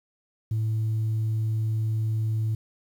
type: tone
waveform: sine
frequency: 110 Hz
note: A2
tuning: in tune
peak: -21 dBFS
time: 0.51-2.55 s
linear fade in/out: 5 ms
effects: tanh soft clip ceiling -21 dBFS + 9-bit

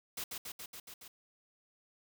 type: noise with echo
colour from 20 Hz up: white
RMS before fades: -40 dBFS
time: 0.17-0.24 s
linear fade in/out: 5 ms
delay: 140 ms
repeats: 6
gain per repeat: -2 dB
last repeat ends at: 1.08 s
effects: none

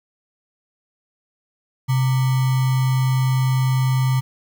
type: tone with sample-and-hold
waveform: sine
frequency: 130 Hz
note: C3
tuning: 11 cents flat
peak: -15 dBFS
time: 1.88-4.21 s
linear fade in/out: 20 ms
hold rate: 1050 Hz
effects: none

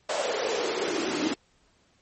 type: noise with high-pass filter sweep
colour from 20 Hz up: pink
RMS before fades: -28 dBFS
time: 0.09-1.34 s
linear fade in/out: 5 ms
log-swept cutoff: 590 to 280 Hz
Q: 5.2
effects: pink hiss -65 dBFS RMS until 2.01 s + MP3 32 kbps

